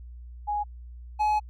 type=tone pair in turn; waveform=sine / triangle; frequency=830.6 / 847.1 Hz; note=G#5 / G#5; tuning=0 / +34 cents; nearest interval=unison; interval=34 cents; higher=second; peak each=-25 / -19 dBFS; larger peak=second; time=0.47-0.64 / 1.19-1.4 s; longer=second; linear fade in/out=20 ms; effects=added 60 Hz sine -40 dBFS peak until 1.49 s